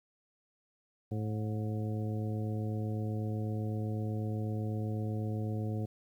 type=harmonic tone with a mistuned harmonic; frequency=108 Hz; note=A2; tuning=32 cents flat; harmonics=1 / 2 / 3 / 4 / 5 / 7; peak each=-33 / -39 / -43 / -45 / -47 / -50 dBFS; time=1.11-5.86 s; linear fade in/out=10 ms; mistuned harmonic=7; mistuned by=-70 cents; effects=11-bit